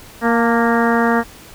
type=harmonic tone with a mistuned harmonic; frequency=233.1 Hz; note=A#3; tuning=in tune; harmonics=1 / 2 / 3 / 4 / 5 / 6 / 7 / 8; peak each=-16 / -19 / -21 / -22 / -23 / -24 / -24 / -25 dBFS; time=0.21-1.24 s; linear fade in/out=50 ms; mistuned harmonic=4; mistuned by=-37 cents; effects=pink hiss -40 dBFS RMS until 1.54 s